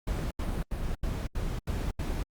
brown noise bursts, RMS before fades -31 dBFS, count 7, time 0.07-2.23 s, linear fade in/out 5 ms, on 240 ms, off 80 ms, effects Opus 48 kbps

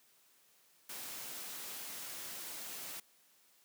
white noise, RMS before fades -45 dBFS, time 0.89-3 s, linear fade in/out 5 ms, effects white hiss -68 dBFS RMS until 3.64 s + high-pass 150 Hz 12 dB/octave

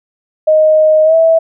sine tone with pitch glide, 622.3 to 652.9 Hz, D#5 to E5, 0 to -17 cents, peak -5 dBFS, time 0.47-1.39 s, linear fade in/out 10 ms, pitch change +83 cents, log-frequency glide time 1.04-1.15 s, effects none

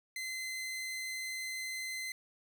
sawtooth tone, 2058 Hz, C7, 29 cents flat, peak -34 dBFS, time 0.16-2.12 s, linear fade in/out 2 ms, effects none

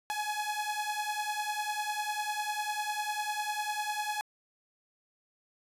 sawtooth beating tone pair, 838 / 848 Hz, G#5 / G#5, +15 / +36 cents, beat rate 10 Hz, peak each -31 dBFS, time 0.1-4.21 s, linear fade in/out 0 ms, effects resampled to 32000 Hz

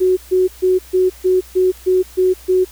sine tone bursts, 370 Hz, F#4, in tune, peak -10 dBFS, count 9, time 0-2.65 s, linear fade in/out 20 ms, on 170 ms, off 140 ms, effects added 60 Hz sine -41 dBFS peak until 2.71 s + white hiss -42 dBFS RMS until 2.71 s

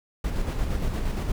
brown noise with tremolo, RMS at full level -25 dBFS, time 0.24-1.32 s, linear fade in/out 5 ms, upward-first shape square, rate 8.6 Hz, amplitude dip 35%, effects none

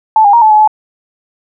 sine tone with pitch steps, 873 / 812 / 939 / 868 / 851 / 859 Hz, A5 / G#5 / A#5 / A5 / G#5 / A5, -14 / -39 / +12 / -24 / +42 / -42 cents, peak -3 dBFS, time 0.16-0.676 s, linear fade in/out 2 ms, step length 86 ms, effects none

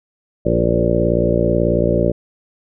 harmonic tone with a mistuned harmonic, 58.27 Hz, A#1, in tune, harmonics 1 / 2 / 3 / 4 / 5 / 6 / 7 / 8 / 9 / 10, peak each -23 / -22 / -21 / -24 / -26 / -21 / -24 / -23 / -23 / -20 dBFS, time 0.45-2.12 s, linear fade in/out 10 ms, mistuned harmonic 8, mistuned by +16 cents, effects none

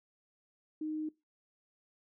sine tone, 309.4 Hz, D#4, 10 cents flat, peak -34 dBFS, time 0.81-1.09 s, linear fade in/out 5 ms, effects noise-tail reverb RT60 0.2 s tail -20 dB re dry

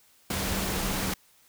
sine tone in noise, 191.8 Hz, G3, 37 cents flat, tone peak -35 dBFS, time 0.3-1.14 s, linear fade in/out 5 ms, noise pink, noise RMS -30 dBFS, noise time 0.3-1.14 s, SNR -8 dB, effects white hiss -61 dBFS RMS until 1.48 s

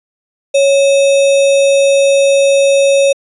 sine tone with sample-and-hold, 554.4 Hz, C#5, in tune, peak -6 dBFS, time 0.54-3.13 s, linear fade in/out 10 ms, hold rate 3150 Hz, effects resampled to 24000 Hz

